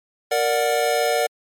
square chord, Bb augmented, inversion none, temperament equal with one note detuned, 466.2 / 587.3 / 732.8 Hz, Bb4 / D5 / F#5, 0 / 0 / -17 cents, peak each -23 dBFS, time 0.31-1.27 s, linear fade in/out 10 ms, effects MP3 64 kbps

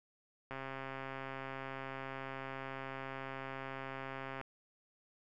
click train, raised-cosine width 0.5 ms, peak -28 dBFS, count 524, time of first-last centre 0.51-4.413 s, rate 134 Hz, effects none

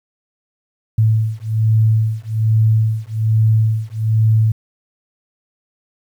sine beating tone pair, 109.6 / 110.8 Hz, A2 / A2, -6 / +13 cents, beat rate 1.2 Hz, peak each -15 dBFS, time 0.98-4.52 s, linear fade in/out 5 ms, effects 8-bit

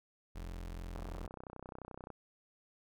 35% pulse tone, 43.18 Hz, F1, 19 cents flat, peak -40 dBFS, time 0.35-1.27 s, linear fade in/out 10 ms
click train, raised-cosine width 1 ms, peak -32 dBFS, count 37, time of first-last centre 0.96-2.103 s, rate 31.5 Hz
effects none

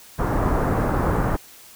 pink low-pass noise, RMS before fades -21 dBFS, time 0.18-1.37 s, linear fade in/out 20 ms, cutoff 1400 Hz, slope 24 dB/octave, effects white hiss -46 dBFS RMS until 1.75 s

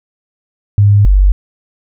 sine tone pair in turn, 102 / 48.14 Hz, G#2 / G1, -31 / -31 cents, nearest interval octave + minor second, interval 1300 cents, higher first, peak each -4 dBFS, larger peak neither, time 0.78-1.05 / 1.05-1.32 s, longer neither, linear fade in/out 0 ms, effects none

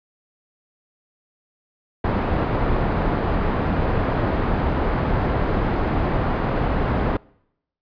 pink low-pass noise, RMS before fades -21 dBFS, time 2.04-7.17 s, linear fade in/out 5 ms, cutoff 1200 Hz, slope 12 dB/octave, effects noise-tail reverb RT60 0.8 s tail -25 dB re dry + resampled to 11025 Hz

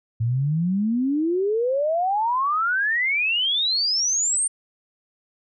sine exponential sweep, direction up, 110 to 9010 Hz, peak -19 dBFS, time 0.2-4.48 s, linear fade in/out 10 ms, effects none

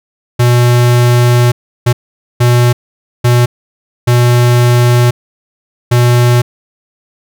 square tone bursts at uneven times, 121.6 Hz, B2, 26 cents flat, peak -6 dBFS, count 6, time 0.39-1.52 / 1.86-1.93 / 2.4-2.73 / 3.24-3.46 / 4.07-5.11 / 5.91-6.42 s, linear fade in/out 10 ms, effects none

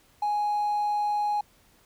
triangle tone with hard clipping, 832 Hz, G#5, 3 cents sharp, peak -24 dBFS, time 0.22-1.41 s, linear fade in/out 5 ms, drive 4 dB, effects pink hiss -61 dBFS RMS until 1.85 s

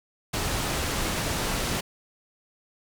pink low-pass noise, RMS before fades -28 dBFS, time 0.33-1.81 s, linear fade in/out 10 ms, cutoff 11000 Hz, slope 12 dB/octave, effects none

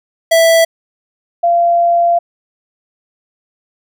square / sine tone pair in turn, 659.3 / 688 Hz, E5 / F5, 0 / -26 cents, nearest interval minor second, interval 74 cents, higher second, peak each -7 / -8 dBFS, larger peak first, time 0.31-0.65 / 1.43-2.19 s, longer second, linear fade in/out 10 ms, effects none

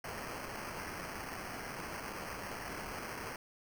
blue noise with sample-and-hold, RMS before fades -43 dBFS, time 0.04-3.36 s, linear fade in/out 2 ms, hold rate 3675 Hz, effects none

